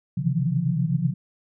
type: tone cluster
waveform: sine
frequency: 129.3 / 137.1 / 157.4 / 167.5 / 176.7 Hz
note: C3 / C#3 / D#3 / E3 / F3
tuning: -20 / -19 / +20 / +28 / +21 cents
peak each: -27 dBFS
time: 0.17-1.14 s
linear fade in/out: 10 ms
effects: none